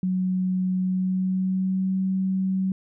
sine tone with pitch glide, 185 to 189.43 Hz, F#3 to F#3, 0 to +41 cents, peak -21 dBFS, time 0.03-2.72 s, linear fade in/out 2 ms, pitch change +41 cents, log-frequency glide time 0.79-1.97 s, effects none

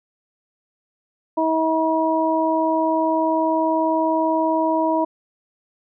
harmonic tone, 320.4 Hz, E4, 49 cents flat, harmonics 1 / 2 / 3, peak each -21 / -21 / -21 dBFS, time 1.37-5.05 s, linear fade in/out 10 ms, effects none

